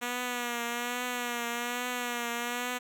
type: tone with vibrato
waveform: 5% pulse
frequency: 241.8 Hz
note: B3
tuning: 36 cents flat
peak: -20 dBFS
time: 0.01-2.79 s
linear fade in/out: 20 ms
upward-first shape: triangle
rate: 1.2 Hz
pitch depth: 49 cents each way
effects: none